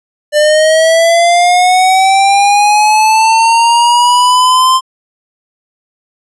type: linear sweep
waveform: square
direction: up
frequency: 593 to 1046.5 Hz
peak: -6 dBFS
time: 0.32-4.81 s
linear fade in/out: 50 ms
effects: resampled to 24000 Hz